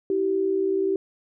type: tone pair together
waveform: sine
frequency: 324.8 / 385.5 Hz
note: E4 / G4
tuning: -26 / -29 cents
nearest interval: minor third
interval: 297 cents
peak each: -28 / -21 dBFS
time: 0.1-0.96 s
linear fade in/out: 2 ms
effects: none